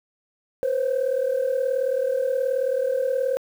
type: tone pair together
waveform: sine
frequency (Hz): 495 / 533.7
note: B4 / C5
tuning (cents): +4 / +34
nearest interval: minor second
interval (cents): 130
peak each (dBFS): -23 / -21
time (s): 0.63-3.37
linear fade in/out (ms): 0
effects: tanh soft clip ceiling -16 dBFS + 8-bit